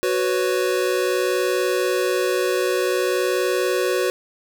square chord, F# suspended fourth, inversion none, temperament equal, 370 / 493.9 / 554.4 Hz, F#4 / B4 / C#5, 0 / 0 / 0 cents, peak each -22 / -24 / -27 dBFS, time 0.03-4.1 s, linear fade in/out 0 ms, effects none

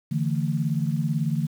sine chord, D suspended second, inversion none, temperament equal with one note detuned, 146.83 / 164.81 / 223.7 Hz, D3 / E3 / A3, 0 / 0 / +29 cents, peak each -25 / -26 / -29 dBFS, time 0.11-1.47 s, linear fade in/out 10 ms, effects 8-bit

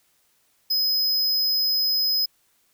square tone, 5060 Hz, D#8, 28 cents sharp, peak -20 dBFS, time 0.7-2.26 s, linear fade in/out 10 ms, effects white hiss -65 dBFS RMS until 2.73 s

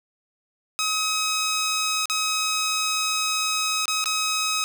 10% pulse tone with dropouts, 1271 Hz, D#6, 36 cents sharp, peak -14 dBFS, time 0.79-4.64 s, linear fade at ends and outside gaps 0 ms, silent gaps 2.056-2.098 / 3.856-3.88 / 4.041-4.058 s, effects none

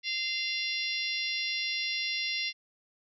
harmonic tone, 693 Hz, F5, 14 cents flat, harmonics 3 / 4 / 5 / 6 / 7 / 8, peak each -35 / -36 / -37 / -38 / -38 / -39 dBFS, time 0.03-2.53 s, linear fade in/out 50 ms, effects none

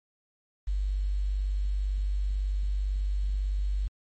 sine tone with quantisation, 49 Hz, G1, in tune, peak -25 dBFS, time 0.67-3.88 s, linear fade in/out 10 ms, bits 9, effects MP3 32 kbps

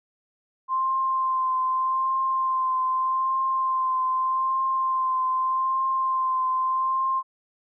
sine tone with vibrato, 1046.5 Hz, C6, in tune, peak -21 dBFS, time 0.68-7.23 s, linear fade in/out 50 ms, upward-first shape triangle, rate 0.82 Hz, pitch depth 20 cents each way, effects none

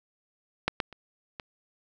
clicks, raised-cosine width 0.3 ms, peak -8 / -10 / -29 / -21 dBFS, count 4, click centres 0.68 / 0.802 / 0.927 / 1.398 s, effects none

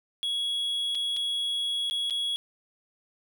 triangle tone with dropouts, 3340 Hz, G#7, 9 cents sharp, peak -25 dBFS, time 0.23-2.36 s, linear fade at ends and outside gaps 0 ms, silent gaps 0.949-0.953 / 1.165-1.169 / 1.899-1.91 / 2.099-2.107 s, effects none

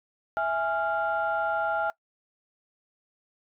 sine tone cluster, 660 / 827 / 1390 Hz, E5 / G#5 / F6, +2 / -8 / -9 cents, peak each -28 dBFS, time 0.37-1.9 s, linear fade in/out 0 ms, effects noise-tail reverb RT60 0.1 s tail -22 dB re dry + tanh soft clip ceiling -17 dBFS

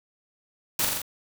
white noise with echo, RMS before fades -25 dBFS, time 0.79-0.85 s, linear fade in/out 2 ms, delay 42 ms, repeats 4, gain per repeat -2 dB, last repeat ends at 1.018 s, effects none

